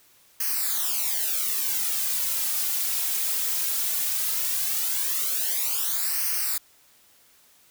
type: noise with flanger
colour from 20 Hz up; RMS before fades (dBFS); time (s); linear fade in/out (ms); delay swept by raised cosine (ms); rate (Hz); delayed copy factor
blue; -26; 0.4-6.58; 5; 0.27 to 3.47; 0.17; -0.9
effects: white hiss -58 dBFS RMS until 7.7 s